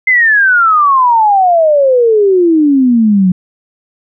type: exponential sweep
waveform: sine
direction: down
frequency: 2089 to 178.4 Hz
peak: -5 dBFS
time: 0.07-3.32 s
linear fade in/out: 5 ms
effects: none